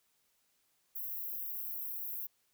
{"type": "high-pass noise", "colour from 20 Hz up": "white", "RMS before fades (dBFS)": -40, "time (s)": [0.95, 2.27], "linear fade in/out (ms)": 10, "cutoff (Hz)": 12000, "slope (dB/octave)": 96, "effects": ["white hiss -75 dBFS RMS until 2.53 s"]}